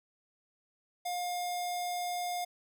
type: tone with notch filter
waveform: square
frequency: 711 Hz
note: F5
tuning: 31 cents sharp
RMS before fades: -35 dBFS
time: 1.05-2.45 s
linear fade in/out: 10 ms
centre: 1400 Hz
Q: 0.62
effects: none